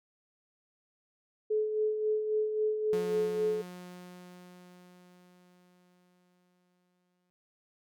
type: tone with tremolo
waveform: sine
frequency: 429.4 Hz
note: A4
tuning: 42 cents flat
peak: -25 dBFS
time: 1.5-3.62 s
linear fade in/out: 10 ms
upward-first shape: sine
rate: 3.7 Hz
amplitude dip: 50%
type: tone with exponential decay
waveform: sawtooth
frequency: 179.5 Hz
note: F3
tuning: 48 cents sharp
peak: -32 dBFS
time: 2.93-7.3 s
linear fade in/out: 0 ms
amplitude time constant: 950 ms
effects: none